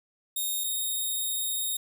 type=tone pair in turn; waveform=5% pulse; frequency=3700 / 3715 Hz; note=A#7 / A#7; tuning=-14 / -7 cents; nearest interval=unison; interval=7 cents; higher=second; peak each=-20 dBFS; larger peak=neither; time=0.36-0.64 / 0.64-1.77 s; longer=second; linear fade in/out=5 ms; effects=none